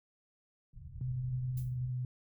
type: low-pass noise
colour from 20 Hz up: white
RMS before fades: -47 dBFS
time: 0.73-1.9 s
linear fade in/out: 2 ms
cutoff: 140 Hz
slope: 48 dB/octave
type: tone with pitch glide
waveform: sine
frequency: 127 to 125.69 Hz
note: B2 to B2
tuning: +49 to +31 cents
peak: -33 dBFS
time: 1.01-2.05 s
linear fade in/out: 2 ms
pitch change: -18 cents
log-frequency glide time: 1.56-1.74 s
type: noise with exponential decay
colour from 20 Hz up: violet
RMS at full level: -47 dBFS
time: 1.57-1.77 s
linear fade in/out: 5 ms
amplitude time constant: 42 ms
effects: none